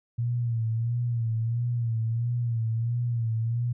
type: tone with vibrato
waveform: sine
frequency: 116.54 Hz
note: A#2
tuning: in tune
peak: -24 dBFS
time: 0.18-3.73 s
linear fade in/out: 10 ms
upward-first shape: sine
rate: 1.5 Hz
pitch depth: 65 cents each way
effects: none